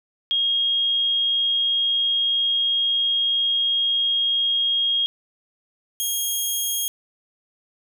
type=tone pair in turn; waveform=sine / 10% pulse; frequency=3259 / 3259 Hz; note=G#7 / G#7; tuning=-33 / -33 cents; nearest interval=unison; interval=0 cents; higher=neither; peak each=-18 / -14 dBFS; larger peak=second; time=0.31-5.06 / 6-6.88 s; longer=first; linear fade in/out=0 ms; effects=none